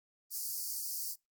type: high-pass noise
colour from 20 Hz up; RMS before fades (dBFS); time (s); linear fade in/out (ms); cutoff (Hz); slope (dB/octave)
white; -38; 0.3-1.16; 50; 4500; 96
effects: noise-tail reverb RT60 0.2 s tail -24 dB re dry + Opus 24 kbps